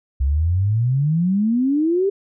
sine exponential sweep, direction up, 64.6 to 405.4 Hz, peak -15 dBFS, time 0.2-2.1 s, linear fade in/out 10 ms, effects none

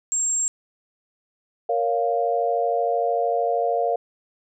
sine tone, 7510 Hz, A#8, 12 cents sharp, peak -20 dBFS, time 0.12-0.48 s, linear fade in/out 0 ms
sine chord, Bb minor, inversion none, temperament just, 466.2 / 559.4 / 699.2 Hz, Bb4 / Db5 / F5, 0 / +16 / +2 cents, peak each -24 / -26 / -22 dBFS, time 1.69-3.96 s, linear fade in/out 5 ms
effects none

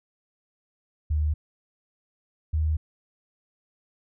sine tone pair in turn, 75.9 / 77.85 Hz, D#2 / D#2, -42 / +2 cents, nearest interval unison, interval 44 cents, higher second, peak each -21 dBFS, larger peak neither, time 1.1-1.34 / 2.53-2.77 s, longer neither, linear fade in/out 10 ms, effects none

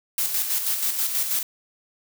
blue noise with tremolo, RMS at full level -23 dBFS, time 0.18-1.43 s, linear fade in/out 2 ms, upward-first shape square, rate 6.2 Hz, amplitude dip 45%, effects none

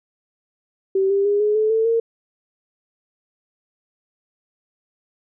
sine tone with pitch steps, 385.5 / 396.8 / 408.4 / 420.4 / 432.7 / 445.4 / 458.4 Hz, G4 / G4 / G#4 / G#4 / A4 / A4 / A#4, -29 / +21 / -29 / +21 / -29 / +21 / -29 cents, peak -15 dBFS, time 0.95-2 s, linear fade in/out 5 ms, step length 150 ms, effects none

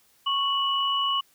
sine tone pair together, 1104 / 2947 Hz, C#6 / F#7, -7 / -8 cents, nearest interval octave + perfect fourth, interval 1699 cents, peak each -25 dBFS, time 0.26-1.21 s, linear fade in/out 10 ms, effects white hiss -62 dBFS RMS until 1.34 s

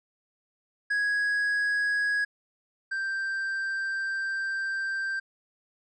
triangle tone pair in turn, 1661.2 / 1571.6 Hz, G#6 / G6, 0 / +4 cents, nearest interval minor second, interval 96 cents, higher first, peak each -22 / -26 dBFS, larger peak first, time 0.9-2.25 / 2.91-5.2 s, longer second, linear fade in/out 10 ms, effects resampled to 22050 Hz

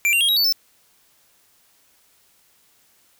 square tone with pitch steps, 2356 / 2770 / 3256 / 3827 / 4499 / 5289 Hz, D7 / F7 / G#7 / A#7 / C#8 / E8, +5 / -15 / -35 / +45 / +25 / +5 cents, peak -16 dBFS, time 0.05-0.524 s, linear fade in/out 0 ms, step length 79 ms, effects white hiss -59 dBFS RMS until 3.19 s

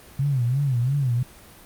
sine tone with vibrato, 130.81 Hz, C3, in tune, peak -19 dBFS, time 0.19-1.23 s, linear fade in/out 5 ms, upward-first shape sine, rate 2.9 Hz, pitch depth 170 cents each way, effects pink hiss -47 dBFS RMS until 1.65 s + Opus 32 kbps

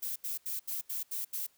violet noise bursts, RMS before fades -36 dBFS, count 7, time 0.02-1.468 s, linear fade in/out 10 ms, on 140 ms, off 78 ms, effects white hiss -68 dBFS RMS until 1.57 s

